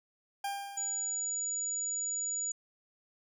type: tone with exponential decay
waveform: 40% pulse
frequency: 799 Hz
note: G5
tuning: 33 cents sharp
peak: -31 dBFS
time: 0.44-1.46 s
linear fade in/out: 5 ms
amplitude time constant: 220 ms
type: tone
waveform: sine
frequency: 6900 Hz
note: A8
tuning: 35 cents flat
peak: -32 dBFS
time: 0.77-2.52 s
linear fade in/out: 5 ms
effects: none